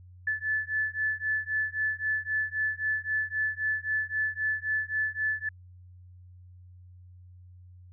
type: beating tone pair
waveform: sine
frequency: 1736 / 1739.8 Hz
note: A6 / A6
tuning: -24 / -20 cents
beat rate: 3.8 Hz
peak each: -30 dBFS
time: 0.27-5.49 s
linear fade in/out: 5 ms
effects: added 90 Hz sine -48 dBFS peak until 7.92 s